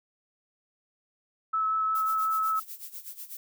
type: tone with vibrato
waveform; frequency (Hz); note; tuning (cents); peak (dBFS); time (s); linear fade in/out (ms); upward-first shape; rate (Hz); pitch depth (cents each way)
sine; 1300; E6; -24; -24; 1.53-2.6; 10; triangle; 5.5; 12
type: noise with tremolo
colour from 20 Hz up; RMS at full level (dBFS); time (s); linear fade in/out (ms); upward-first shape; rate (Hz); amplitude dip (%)
violet; -39; 1.95-3.37; 2; sine; 8.1; 80
effects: none